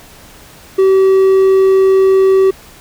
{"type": "tone", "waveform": "triangle", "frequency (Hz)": 383.2, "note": "G4", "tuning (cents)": -39, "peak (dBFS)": -4, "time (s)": [0.78, 2.51], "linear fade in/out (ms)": 10, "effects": ["pink hiss -39 dBFS RMS until 2.8 s"]}